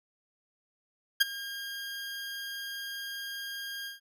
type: tone with ADSR envelope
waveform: 20% pulse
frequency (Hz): 1615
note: G#6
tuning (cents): -49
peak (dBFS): -13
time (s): 1.2-4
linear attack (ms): 14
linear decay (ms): 19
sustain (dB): -19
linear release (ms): 140
effects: none